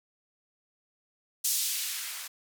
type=noise with band-pass filter sweep; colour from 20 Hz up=violet; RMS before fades=-32 dBFS; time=1.44-2.28 s; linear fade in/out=10 ms; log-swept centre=5900 to 1000 Hz; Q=0.87; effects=none